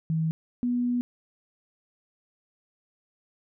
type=tone pair in turn; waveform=sine; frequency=160.5 / 244.2 Hz; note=E3 / B3; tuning=-46 / -19 cents; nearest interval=perfect fifth; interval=727 cents; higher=second; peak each=-23 dBFS; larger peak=neither; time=0.1-0.31 / 0.63-1.01 s; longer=second; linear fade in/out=0 ms; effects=none